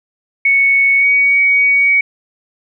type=tone with pitch glide; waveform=sine; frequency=2217 to 2249 Hz; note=C#7 to C#7; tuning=0 to +24 cents; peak=-8 dBFS; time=0.45-2.01 s; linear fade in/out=5 ms; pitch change=+24 cents; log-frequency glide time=0.98-1.06 s; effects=none